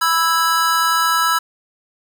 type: chord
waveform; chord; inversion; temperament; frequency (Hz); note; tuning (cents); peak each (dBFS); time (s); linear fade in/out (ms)
square; E major; second; just; 988.9 / 1318.5 / 1648.1; B5 / E6 / G#6; +2 / 0 / -14; -21 / -17 / -22; 0.01-1.39; 10
effects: 8-bit